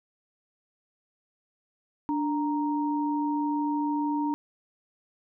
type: tone pair together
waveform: sine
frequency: 293.7 / 932.3 Hz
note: D4 / A#5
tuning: 0 / 0 cents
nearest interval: octave + minor sixth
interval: 2000 cents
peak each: -26 / -30 dBFS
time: 2.09-4.34 s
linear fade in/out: 0 ms
effects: none